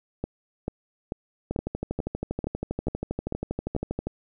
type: two click trains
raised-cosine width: 2 ms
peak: -15 / -15 dBFS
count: 33 / 9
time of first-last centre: 1.51-4.07 / 0.24-3.764 s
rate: 12.5 / 2.27 Hz
effects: none